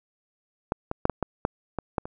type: clicks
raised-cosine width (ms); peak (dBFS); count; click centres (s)
1; -10 / -14 / -6 / -10 / -11 / -8 / -14 / -10 / -21; 9; 0.721 / 0.914 / 1.054 / 1.097 / 1.227 / 1.451 / 1.787 / 1.982 / 2.055
effects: none

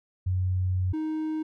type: tone pair in turn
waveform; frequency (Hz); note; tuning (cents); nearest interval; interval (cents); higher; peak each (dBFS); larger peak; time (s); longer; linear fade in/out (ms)
sine / triangle; 92.2 / 312.6; F#2 / D#4; -6 / +8; octave + major sixth; 2114; second; -23 / -25; first; 0.26-0.93 / 0.93-1.43; first; 10
effects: none

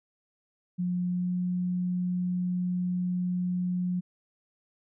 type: tone with pitch glide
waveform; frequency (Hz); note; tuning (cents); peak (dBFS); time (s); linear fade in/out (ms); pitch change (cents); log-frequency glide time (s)
sine; 178.7 to 179.84; F3 to F#3; +40 to -49; -26; 0.78-4.01; 20; +11; 1.09-1.33
effects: none

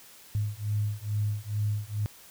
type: beating tone pair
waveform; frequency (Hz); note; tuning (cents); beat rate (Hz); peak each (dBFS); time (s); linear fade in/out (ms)
sine; 103.7 / 106; G#2 / G#2; -2 / +36; 2.3; -30; 0.35-2.06; 0
effects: white hiss -52 dBFS RMS until 2.3 s

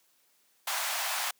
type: high-pass noise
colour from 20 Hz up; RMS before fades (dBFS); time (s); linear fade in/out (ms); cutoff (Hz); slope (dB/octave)
pink; -32; 0.67-1.31; 5; 670; 48
effects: white hiss -68 dBFS RMS until 1.39 s + high-pass 200 Hz 12 dB/octave

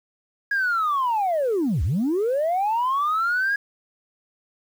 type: linear two-way sweep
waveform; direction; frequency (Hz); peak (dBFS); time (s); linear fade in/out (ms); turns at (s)
sine; down then up; 1661.2 to 62.4 to 1661.2; -18; 0.51-3.56; 5; 1.83
effects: tanh soft clip ceiling -17 dBFS + 8-bit

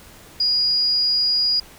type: tone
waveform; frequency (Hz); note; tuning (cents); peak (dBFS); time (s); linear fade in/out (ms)
sine; 4884; D#8; -33; -16; 0.4-1.6; 5
effects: pink hiss -45 dBFS RMS until 1.78 s

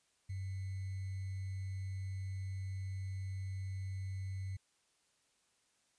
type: tone with sample-and-hold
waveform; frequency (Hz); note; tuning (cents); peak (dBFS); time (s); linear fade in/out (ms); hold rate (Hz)
sine; 95.5; G2; -45; -38; 0.29-4.57; 10; 2100
effects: white hiss -75 dBFS RMS until 5.98 s + resampled to 22050 Hz

